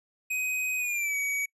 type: tone with pitch glide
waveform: square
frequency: 2513 to 2265 Hz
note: D#7 to C#7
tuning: +17 to +37 cents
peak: -28 dBFS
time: 0.3-1.46 s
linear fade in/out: 10 ms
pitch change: -180 cents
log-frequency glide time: 0.78-1.16 s
effects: noise-tail reverb RT60 0.1 s tail -23 dB re dry + resampled to 32000 Hz